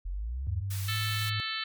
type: linear sweep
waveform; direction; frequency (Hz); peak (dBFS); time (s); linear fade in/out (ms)
sine; up; 41.2 to 81.5; -31; 0.05-0.62; 10
type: tone with pitch glide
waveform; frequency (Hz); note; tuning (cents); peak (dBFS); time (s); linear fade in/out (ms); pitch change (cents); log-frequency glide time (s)
sine; 98 to 106.25; G2 to G#2; 0 to +40; -30; 0.47-1.4; 0; +140; 0.85-0.93
type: high-pass noise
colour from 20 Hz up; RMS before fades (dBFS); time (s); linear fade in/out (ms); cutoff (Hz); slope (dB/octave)
white; -41; 0.7-1.3; 10; 1200; 12
type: harmonic tone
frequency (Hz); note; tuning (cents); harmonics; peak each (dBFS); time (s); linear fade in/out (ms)
440; A4; 0; 3 / 4 / 5 / 6 / 7 / 8 / 9 / 10; -39 / -38 / -41 / -41 / -38 / -42 / -38 / -41; 0.88-1.64; 5
effects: MP3 96 kbps